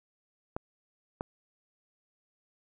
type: clicks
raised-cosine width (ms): 1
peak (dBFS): -19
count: 2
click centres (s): 0.565 / 1.209
effects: none